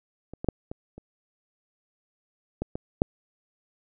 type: clicks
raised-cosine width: 2 ms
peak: -26 / -19 / -8 / -21 / -29 / -15 / -18 / -6 dBFS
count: 8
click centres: 0.336 / 0.445 / 0.487 / 0.715 / 0.98 / 2.62 / 2.755 / 3.019 s
effects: none